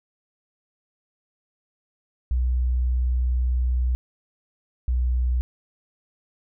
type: tone pair in turn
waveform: sine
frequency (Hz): 62.1 / 61.84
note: B1 / B1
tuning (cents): +10 / +3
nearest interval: unison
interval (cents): 7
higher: first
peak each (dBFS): -19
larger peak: neither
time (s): 2.31-3.95 / 4.88-5.41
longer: first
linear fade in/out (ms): 0
effects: none